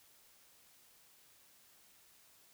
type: silence
effects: white hiss -65 dBFS RMS until 2.53 s